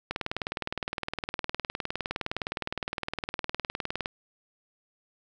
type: click train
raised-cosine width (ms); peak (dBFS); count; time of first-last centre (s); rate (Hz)
0.3; -14; 78; 0.11-4.059; 19.5
effects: none